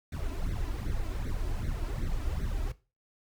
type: noise with flanger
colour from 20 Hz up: brown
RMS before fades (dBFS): -32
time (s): 0.12-2.72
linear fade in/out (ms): 5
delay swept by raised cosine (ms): 0.49 to 3.09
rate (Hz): 2.6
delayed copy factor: +1
effects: noise-tail reverb RT60 0.3 s tail -17 dB re dry